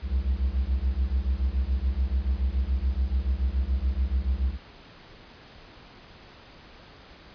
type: beating tone pair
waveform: triangle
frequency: 61.7 / 68.7 Hz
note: B1 / C#2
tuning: -1 / -15 cents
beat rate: 7 Hz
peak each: -24 dBFS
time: 0.02-4.58 s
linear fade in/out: 50 ms
effects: pink hiss -49 dBFS RMS until 7.34 s + resampled to 11025 Hz